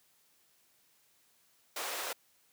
pink high-pass noise, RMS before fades -38 dBFS, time 1.76-2.13 s, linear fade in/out 5 ms, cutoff 460 Hz, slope 24 dB/octave, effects white hiss -69 dBFS RMS until 2.52 s + high-pass 80 Hz 12 dB/octave

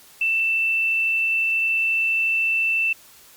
sine tone, 2666 Hz, E7, 19 cents sharp, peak -18 dBFS, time 0.21-2.93 s, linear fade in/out 5 ms, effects white hiss -49 dBFS RMS until 3.36 s + Opus 48 kbps

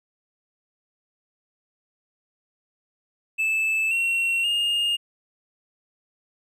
triangle tone with pitch steps, 2626 / 2728 / 2834 Hz, E7 / F7 / F7, -7 / -41 / +25 cents, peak -19 dBFS, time 3.38-4.97 s, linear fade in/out 20 ms, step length 530 ms, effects none

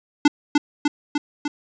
square tone with echo, 293.7 Hz, D4, in tune, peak -10 dBFS, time 0.25-0.28 s, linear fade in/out 5 ms, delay 300 ms, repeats 4, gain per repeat -3 dB, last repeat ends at 1.48 s, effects resampled to 16000 Hz + 7-bit

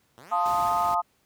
5% pulse exponential sweep, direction up, 110 to 1856 Hz, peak -35 dBFS, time 0.18-0.69 s, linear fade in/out 0 ms
sine chord, F dominant seventh, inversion none, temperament equal, 698.5 / 880 / 1046.5 / 1244.5 Hz, F5 / A5 / C6 / Eb6, 0 / 0 / 0 / 0 cents, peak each -27 / -26 / -31 / -26 dBFS, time 0.31-1.02 s, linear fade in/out 20 ms
pink noise, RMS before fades -40 dBFS, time 0.45-0.95 s, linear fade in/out 10 ms
effects pink hiss -67 dBFS RMS until 1.25 s + high-pass 60 Hz 12 dB/octave

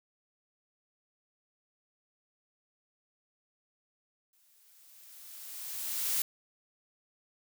blue noise with exponential growth, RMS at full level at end -29 dBFS, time 4.33-6.22 s, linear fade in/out 2 ms, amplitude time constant 410 ms, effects none

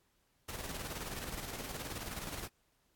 pink noise with tremolo, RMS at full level -41 dBFS, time 0.48-2.48 s, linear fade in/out 10 ms, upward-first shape square, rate 19 Hz, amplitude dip 45%, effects pink hiss -75 dBFS RMS until 2.95 s + AAC 64 kbps

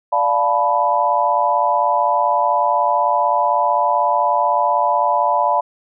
sine chord, B half-diminished seventh, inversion first, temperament equal with one note detuned, 587.3 / 698.5 / 871.9 / 987.8 Hz, D5 / F5 / A5 / B5, 0 / 0 / -16 / 0 cents, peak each -21 / -20 / -19 / -17 dBFS, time 0.12-5.61 s, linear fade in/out 10 ms, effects none

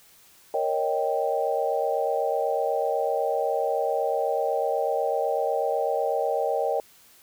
sine chord, Eb dominant seventh, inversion second, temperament equal, 466.2 / 554.4 / 622.3 / 784 Hz, Bb4 / Db5 / Eb5 / G5, 0 / 0 / 0 / 0 cents, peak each -28 dBFS, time 0.54-6.8 s, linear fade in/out 2 ms, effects white hiss -55 dBFS RMS until 7.22 s

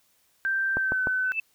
sine tone with pitch glide, 1568 to 1514.6 Hz, G6 to F#6, 0 to +40 cents, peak -23 dBFS, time 0.45-1.32 s, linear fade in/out 0 ms, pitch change -60 cents, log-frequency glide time 0.76-1.01 s
click train, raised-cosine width 1 ms, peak -15 dBFS, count 3, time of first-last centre 0.77-1.071 s, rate 6.64 Hz
sine tone with exponential growth, 2637 Hz, E7, in tune, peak -21 dBFS, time 1.24-1.4 s, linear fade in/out 5 ms, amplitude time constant 33 ms
effects white hiss -66 dBFS RMS until 1.54 s

